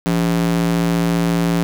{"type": "tone with high-pass filter", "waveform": "square", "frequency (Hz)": 57.2, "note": "A#1", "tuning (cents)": -32, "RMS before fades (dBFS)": -17, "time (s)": [0.06, 1.63], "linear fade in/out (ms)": 0, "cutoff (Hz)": 190, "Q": 2.2, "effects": []}